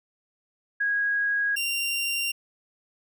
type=tone pair in turn; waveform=sine / sawtooth; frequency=1648 / 2772 Hz; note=G#6 / F7; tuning=-14 / -14 cents; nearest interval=major sixth; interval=900 cents; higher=second; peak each=-22 dBFS; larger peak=neither; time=0.8-1.56 / 1.56-2.32 s; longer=neither; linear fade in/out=10 ms; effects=none